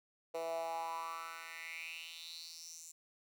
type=tone with high-pass filter sweep; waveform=10% pulse; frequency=164.81 Hz; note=E3; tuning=in tune; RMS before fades=-44 dBFS; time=0.34-2.92 s; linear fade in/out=10 ms; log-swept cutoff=530 to 7200 Hz; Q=5.4; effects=none